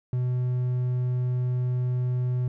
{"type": "tone", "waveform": "triangle", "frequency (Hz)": 125, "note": "B2", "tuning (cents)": 21, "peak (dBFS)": -21, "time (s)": [0.13, 2.48], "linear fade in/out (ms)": 2, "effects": []}